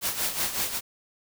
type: noise with tremolo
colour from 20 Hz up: white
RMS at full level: -26 dBFS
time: 0.01-0.81 s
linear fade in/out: 50 ms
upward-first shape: sine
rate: 5.4 Hz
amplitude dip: 65%
effects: none